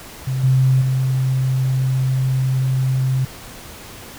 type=tone with level steps; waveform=sine; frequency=130.81 Hz; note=C3; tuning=in tune; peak=-18 / -11 / -15 dBFS; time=0.27-3.25 s; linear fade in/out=5 ms; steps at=0.43 / 0.81 s; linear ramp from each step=10 ms; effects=pink hiss -37 dBFS RMS until 4.18 s